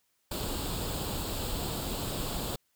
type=noise with comb filter; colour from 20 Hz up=pink; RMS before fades=-34 dBFS; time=0.31-2.56 s; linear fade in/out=5 ms; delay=0.25 ms; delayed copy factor=+0.65; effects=white hiss -74 dBFS RMS until 2.75 s